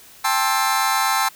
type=chord; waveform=sawtooth; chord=A minor seventh; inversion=third; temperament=just; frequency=792 / 880 / 1056 / 1320 Hz; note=G5 / A5 / C6 / E6; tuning=+18 / 0 / +16 / +2 cents; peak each=-19 dBFS; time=0.24-1.29 s; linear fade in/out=10 ms; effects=white hiss -46 dBFS RMS until 1.35 s